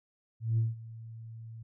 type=tone with ADSR envelope; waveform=sine; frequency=113.2 Hz; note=A2; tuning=50 cents sharp; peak=-22 dBFS; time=0.4-1.63 s; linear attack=180 ms; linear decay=170 ms; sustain=-20 dB; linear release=8 ms; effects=tanh soft clip ceiling -21 dBFS